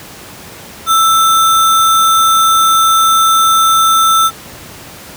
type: tone with sample-and-hold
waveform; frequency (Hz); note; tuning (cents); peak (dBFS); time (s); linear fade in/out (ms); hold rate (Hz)
sine; 1325; E6; +9; -6; 0.86-4.31; 50; 4900
effects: pink hiss -32 dBFS RMS until 5.16 s + high-pass 80 Hz 12 dB/octave